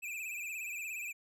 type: tone with vibrato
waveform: square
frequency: 2489 Hz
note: D#7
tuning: in tune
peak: -39 dBFS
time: 0.02-1.13 s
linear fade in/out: 20 ms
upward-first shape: sine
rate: 17 Hz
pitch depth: 99 cents each way
effects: none